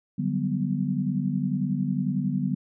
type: chord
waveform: sine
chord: G major seventh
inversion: second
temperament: equal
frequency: 146.83 / 185 / 196 / 246.9 Hz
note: D3 / F#3 / G3 / B3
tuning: 0 / 0 / 0 / 0 cents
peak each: -29 dBFS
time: 0.18-2.55 s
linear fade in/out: 10 ms
effects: none